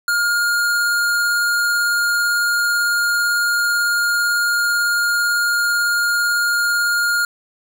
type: tone with vibrato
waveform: square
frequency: 1417 Hz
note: F6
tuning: 25 cents sharp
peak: -16 dBFS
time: 0.08-7.25 s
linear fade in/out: 2 ms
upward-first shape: triangle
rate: 18 Hz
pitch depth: 9 cents each way
effects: none